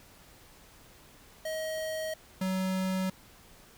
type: tone pair in turn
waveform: square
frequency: 632 / 187.89 Hz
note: D#5 / F#3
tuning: +27 / +27 cents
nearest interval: octave + major sixth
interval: 2100 cents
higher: first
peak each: -33 / -29 dBFS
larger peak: second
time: 1.45-2.14 / 2.41-3.1 s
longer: neither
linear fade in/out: 5 ms
effects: pink hiss -56 dBFS RMS until 3.77 s